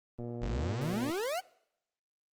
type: click train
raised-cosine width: 2 ms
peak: -28 dBFS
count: 109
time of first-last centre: 0.19-1.098 s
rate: 119 Hz
type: exponential sweep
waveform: 40% pulse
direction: up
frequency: 41.38 to 783 Hz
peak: -31 dBFS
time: 0.41-1.41 s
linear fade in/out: 20 ms
effects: noise-tail reverb RT60 0.8 s tail -24 dB re dry + Opus 24 kbps